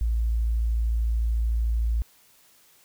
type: tone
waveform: sine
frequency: 56.7 Hz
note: A#1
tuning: 47 cents flat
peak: -21 dBFS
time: 0.01-2.02 s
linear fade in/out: 0 ms
effects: white hiss -58 dBFS RMS until 2.84 s